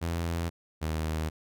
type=tone pair in turn; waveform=sawtooth; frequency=84.2 / 78.8 Hz; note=E2 / D#2; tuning=+37 / +23 cents; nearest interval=minor second; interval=114 cents; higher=first; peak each=-25 dBFS; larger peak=neither; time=0.01-0.5 / 0.81-1.3 s; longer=neither; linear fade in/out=20 ms; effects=none